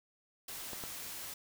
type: noise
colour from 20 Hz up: white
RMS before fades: -44 dBFS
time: 0.48-1.34 s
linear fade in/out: 5 ms
type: clicks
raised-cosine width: 1 ms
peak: -29 dBFS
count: 2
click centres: 0.733 / 0.838 s
effects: none